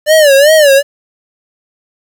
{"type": "tone with vibrato", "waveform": "square", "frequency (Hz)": 587.3, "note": "D5", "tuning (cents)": 0, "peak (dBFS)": -4, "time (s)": [0.06, 0.83], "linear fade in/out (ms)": 50, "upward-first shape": "sine", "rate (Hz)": 2.6, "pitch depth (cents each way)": 140, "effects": ["7-bit"]}